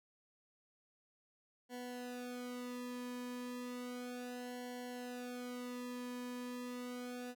sawtooth tone with flanger, 246.9 Hz, B3, in tune, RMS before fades -45 dBFS, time 1.69-7.35 s, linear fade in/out 50 ms, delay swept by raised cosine 0.8 to 1.44 ms, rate 0.33 Hz, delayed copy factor -1, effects none

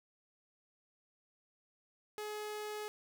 sawtooth tone, 422.5 Hz, G#4, 30 cents sharp, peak -36 dBFS, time 2.18-2.88 s, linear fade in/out 0 ms, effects none

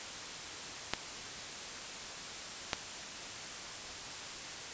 clicks, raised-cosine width 0.2 ms, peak -12 dBFS, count 2, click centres 0.936 / 2.732 s, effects white hiss -43 dBFS RMS until 4.73 s + resampled to 16000 Hz

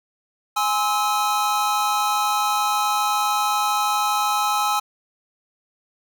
square chord, Ab augmented, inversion none, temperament just, 830.6 / 1038.3 / 1297.8 Hz, Ab5 / C6 / E6, 0 / -14 / -27 cents, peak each -23 / -28 / -23 dBFS, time 0.56-4.8 s, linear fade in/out 10 ms, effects none

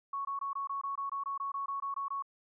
sine tone bursts, 1108.7 Hz, C#6, in tune, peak -33 dBFS, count 15, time 0.13-2.224 s, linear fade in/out 5 ms, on 120 ms, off 21 ms, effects none

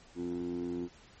15% pulse tone with band-pass filter, 87.31 Hz, F2, in tune, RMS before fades -36 dBFS, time 0.15-0.89 s, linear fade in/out 50 ms, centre 310 Hz, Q 6.1, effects pink hiss -58 dBFS RMS until 1.2 s + MP3 32 kbps

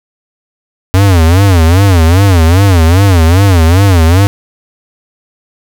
square tone with vibrato, 89.7 Hz, F2, 47 cents sharp, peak -4 dBFS, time 0.94-4.27 s, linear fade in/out 0 ms, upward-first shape sine, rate 2.5 Hz, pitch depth 200 cents each way, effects none

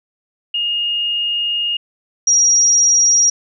sine tone pair in turn, 2847 / 5694 Hz, F7 / F8, +33 / +33 cents, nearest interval octave, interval 1200 cents, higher second, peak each -16 / -9 dBFS, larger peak second, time 0.54-1.77 / 2.27-3.3 s, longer first, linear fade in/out 5 ms, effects none

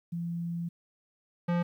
sine / square tone pair in turn, 170.2 / 173.48 Hz, F3 / F3, -44 / -11 cents, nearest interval unison, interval 33 cents, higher second, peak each -31 / -26 dBFS, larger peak second, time 0.12-0.69 / 1.48-1.63 s, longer first, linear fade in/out 10 ms, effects low-pass 2000 Hz 12 dB/octave + 11-bit

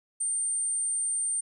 sine tone, 8870 Hz, C#9, in tune, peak -26 dBFS, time 0.2-1.41 s, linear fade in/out 10 ms, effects none

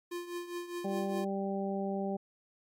square tone with tremolo, 349.4 Hz, F4, 1 cent sharp, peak -35 dBFS, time 0.11-1.25 s, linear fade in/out 10 ms, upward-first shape triangle, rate 4.9 Hz, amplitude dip 75%
harmonic tone, 196 Hz, G3, in tune, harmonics 1 / 2 / 3 / 4, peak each -34 / -37 / -39 / -40 dBFS, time 0.84-2.17 s, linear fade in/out 10 ms
effects MP3 64 kbps

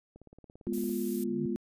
click train, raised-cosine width 2 ms, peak -38 dBFS, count 14, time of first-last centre 0.16-0.894 s, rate 17.7 Hz
sine chord, F diminished, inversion first, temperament equal with one note detuned, 207.7 / 245.1 / 349.2 Hz, Ab3 / Cb4 / F4, 0 / -13 / 0 cents, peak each -34 dBFS, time 0.67-1.56 s, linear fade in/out 0 ms
violet noise, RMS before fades -41 dBFS, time 0.73-1.24 s, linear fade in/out 5 ms
sine tone with exponential growth, 150 Hz, D3, 37 cents sharp, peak -32 dBFS, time 1.07-1.46 s, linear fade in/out 2 ms, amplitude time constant 84 ms
effects resampled to 32000 Hz

